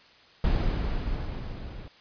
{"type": "noise with level ramp", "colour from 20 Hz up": "brown", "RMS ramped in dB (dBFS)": [-23, -40], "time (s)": [0.44, 1.88], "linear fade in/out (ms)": 2, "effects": ["white hiss -55 dBFS RMS until 2 s", "resampled to 11025 Hz"]}